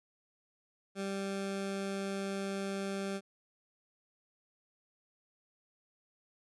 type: tone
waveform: 20% pulse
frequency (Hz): 196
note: G3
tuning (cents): 0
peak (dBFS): -30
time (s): 0.95-3.21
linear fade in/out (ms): 50
effects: resampled to 24000 Hz